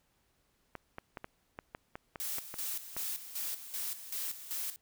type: clicks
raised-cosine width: 0.5 ms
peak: -26 dBFS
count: 11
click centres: 0.753 / 0.984 / 1.172 / 1.244 / 1.589 / 1.749 / 1.955 / 2.158 / 2.384 / 2.541 / 2.966 s
type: noise with tremolo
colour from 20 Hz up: blue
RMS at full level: -37 dBFS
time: 2.2-4.76 s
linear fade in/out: 0 ms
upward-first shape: square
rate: 2.6 Hz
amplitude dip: 70%
effects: pink hiss -74 dBFS RMS until 4.81 s